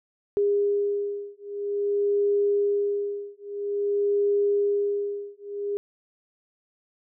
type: beating tone pair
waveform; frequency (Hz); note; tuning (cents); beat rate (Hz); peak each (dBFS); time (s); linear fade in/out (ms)
sine; 406.2 / 406.7; G#4 / G#4; -38 / -36; 0.5; -25; 0.37-5.77; 0
effects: none